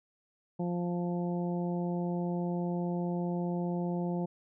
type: harmonic tone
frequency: 175.1 Hz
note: F3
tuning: 5 cents sharp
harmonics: 1 / 2 / 3 / 4 / 5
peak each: -31 / -37 / -41 / -43 / -45 dBFS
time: 0.59-4.26 s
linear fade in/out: 10 ms
effects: none